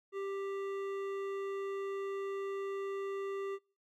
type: tone with hard clipping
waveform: sine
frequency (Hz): 393.2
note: G4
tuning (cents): +5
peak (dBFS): -38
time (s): 0.12-3.59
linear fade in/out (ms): 50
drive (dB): 12
effects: noise-tail reverb RT60 0.4 s tail -25 dB re dry